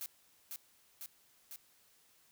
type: noise with echo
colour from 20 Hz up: blue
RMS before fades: -42 dBFS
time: 0.01-0.06 s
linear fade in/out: 0 ms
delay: 500 ms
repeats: 3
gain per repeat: -2 dB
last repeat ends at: 1.56 s
effects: white hiss -68 dBFS RMS until 2.31 s